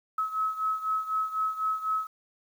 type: beating tone pair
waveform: sine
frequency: 1286 / 1290 Hz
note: E6 / E6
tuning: -43 / -38 cents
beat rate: 4 Hz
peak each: -28 / -32 dBFS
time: 0.18-2.07 s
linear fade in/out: 5 ms
effects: 9-bit